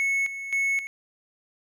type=tone with tremolo; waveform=triangle; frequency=2200 Hz; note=C#7; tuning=14 cents flat; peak=-20 dBFS; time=0-0.87 s; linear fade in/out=0 ms; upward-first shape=square; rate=1.9 Hz; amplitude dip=70%; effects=none